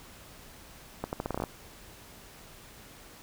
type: accelerating click train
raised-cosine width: 1 ms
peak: -17 dBFS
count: 10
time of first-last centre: 1.04-1.438 s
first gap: 89 ms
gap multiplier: 0.81
effects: pink hiss -51 dBFS RMS until 3.22 s